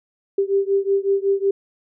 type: beating tone pair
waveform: sine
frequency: 392 / 397.4 Hz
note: G4 / G4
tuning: 0 / +24 cents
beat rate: 5.4 Hz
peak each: -19 / -20 dBFS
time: 0.38-1.51 s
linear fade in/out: 5 ms
effects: none